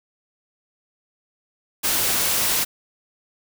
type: noise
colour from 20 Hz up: white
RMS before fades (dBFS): -21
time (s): 1.83-2.65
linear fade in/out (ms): 20
effects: none